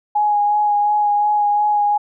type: tone with vibrato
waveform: sine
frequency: 831 Hz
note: G#5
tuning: 1 cent sharp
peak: -13 dBFS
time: 0.15-1.98 s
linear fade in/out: 10 ms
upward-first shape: sine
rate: 2.8 Hz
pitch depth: 17 cents each way
effects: none